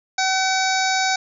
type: harmonic tone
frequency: 759 Hz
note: F#5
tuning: 44 cents sharp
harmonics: 1 / 2 / 3 / 5 / 6 / 7 / 8 / 9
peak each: -21 / -24 / -26 / -28 / -29 / -29 / -30 / -31 dBFS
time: 0.18-1.16 s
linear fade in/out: 5 ms
effects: none